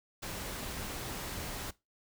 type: noise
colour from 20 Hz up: pink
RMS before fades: -40 dBFS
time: 0.22-1.71 s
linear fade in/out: 10 ms
effects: noise-tail reverb RT60 0.2 s tail -18 dB re dry